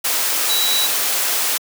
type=tone in noise; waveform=sine; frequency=3916 Hz; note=B7; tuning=15 cents flat; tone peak=-18 dBFS; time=0.49-0.87 s; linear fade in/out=10 ms; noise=white; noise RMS=-19 dBFS; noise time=0.04-1.58 s; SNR=-2 dB; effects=high-pass 400 Hz 12 dB/octave